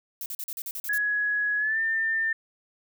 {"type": "noise bursts", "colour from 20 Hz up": "violet", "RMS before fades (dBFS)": -34, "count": 9, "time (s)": [0.21, 0.98], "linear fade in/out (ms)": 2, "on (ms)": 50, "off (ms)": 40}
{"type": "tone with pitch glide", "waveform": "sine", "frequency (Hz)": [1677, 1797.4], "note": ["G#6", "A6"], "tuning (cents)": [16, 36], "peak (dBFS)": -23, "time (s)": [0.89, 2.33], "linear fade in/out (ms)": 5, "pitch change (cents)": 120, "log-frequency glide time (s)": [1.58, 1.79]}
{"effects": []}